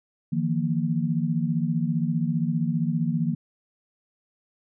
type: chord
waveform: sine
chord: Eb suspended second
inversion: none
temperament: equal with one note detuned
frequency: 155.56 / 170.72 / 233.1 Hz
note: Eb3 / F3 / Bb3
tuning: 0 / -39 / 0 cents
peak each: -26 / -26 / -27 dBFS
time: 0.32-3.35 s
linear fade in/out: 10 ms
effects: none